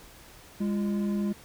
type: tone pair together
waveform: triangle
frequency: 204.3 / 344.7 Hz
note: G#3 / F4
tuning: -28 / -23 cents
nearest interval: major sixth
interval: 905 cents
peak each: -24 / -33 dBFS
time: 0.6-1.33 s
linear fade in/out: 10 ms
effects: pink hiss -51 dBFS RMS until 1.44 s